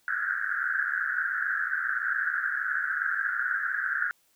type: band-pass noise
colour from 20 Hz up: white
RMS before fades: -29 dBFS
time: 0.08-4.11 s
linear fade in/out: 0 ms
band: 1400 to 1700 Hz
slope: 96 dB/octave
effects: white hiss -67 dBFS RMS until 4.35 s